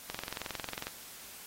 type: click train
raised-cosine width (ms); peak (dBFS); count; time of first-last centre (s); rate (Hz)
0.2; -19; 18; 0.1-0.869; 22.1
effects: white hiss -49 dBFS RMS until 1.46 s + AAC 48 kbps

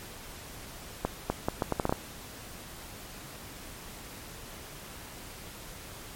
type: accelerating click train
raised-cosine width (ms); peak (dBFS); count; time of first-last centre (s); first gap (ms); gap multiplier
1; -12; 9; 1.05-1.925; 250; 0.74
effects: pink hiss -45 dBFS RMS until 6.15 s + MP3 64 kbps

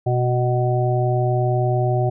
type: harmonic tone with a mistuned harmonic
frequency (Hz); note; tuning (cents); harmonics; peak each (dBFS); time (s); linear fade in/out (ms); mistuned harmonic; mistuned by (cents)
123.47; B2; 0; 1 / 3 / 5 / 6; -18 / -24 / -25 / -25; 0.06-2.1; 10; 6; +17
effects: none

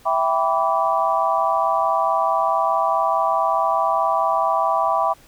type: chord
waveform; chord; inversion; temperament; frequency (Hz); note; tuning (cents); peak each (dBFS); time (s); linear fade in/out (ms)
sine; E minor seventh; none; equal with one note detuned; 659.3 / 784 / 987.8 / 1154.5; E5 / G5 / B5 / D6; 0 / 0 / 0 / -30; -22; 0.05-5.14; 20
effects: pink hiss -51 dBFS RMS until 5.27 s

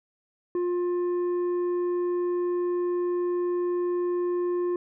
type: tone with tanh clipping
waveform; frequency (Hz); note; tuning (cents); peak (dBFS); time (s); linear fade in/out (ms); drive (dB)
triangle; 353.6; F4; +22; -25; 0.55-4.76; 2; 10
effects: none

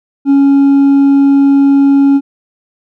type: tone with hard clipping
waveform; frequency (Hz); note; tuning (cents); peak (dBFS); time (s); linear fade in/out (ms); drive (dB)
sine; 277.8; C#4; +4; -5; 0.25-2.21; 50; 2
effects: none

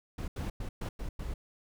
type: noise bursts at uneven times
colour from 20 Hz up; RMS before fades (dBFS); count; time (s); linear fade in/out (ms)
brown; -36; 6; 0.18-0.28 / 0.36-0.5 / 0.6-0.69 / 0.81-0.89 / 0.99-1.09 / 1.19-1.34; 5
effects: none

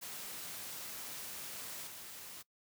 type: noise with level steps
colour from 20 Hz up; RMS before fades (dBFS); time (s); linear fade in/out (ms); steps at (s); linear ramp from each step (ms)
white; -45 / -49; 0.01-2.43; 20; 1.86; 20
effects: noise-tail reverb RT60 0.1 s tail -21 dB re dry + high-pass 80 Hz 12 dB/octave

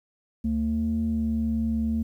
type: tone pair together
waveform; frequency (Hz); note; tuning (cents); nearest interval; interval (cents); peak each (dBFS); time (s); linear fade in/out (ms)
sine; 74.85 / 225.4; D2 / A3; +33 / +42; octave + perfect fifth; 1909; -28 / -23; 0.44-2.03; 10
effects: tanh soft clip ceiling -17 dBFS + 10-bit

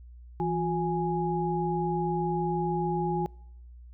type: tone cluster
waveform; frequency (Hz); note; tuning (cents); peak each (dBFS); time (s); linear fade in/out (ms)
sine; 166.5 / 358.5 / 831; E3 / F4 / G#5; +18 / +45 / +1; -30; 0.4-3.26; 0
effects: noise-tail reverb RT60 0.8 s tail -26 dB re dry + added 60 Hz sine -45 dBFS peak until 3.93 s

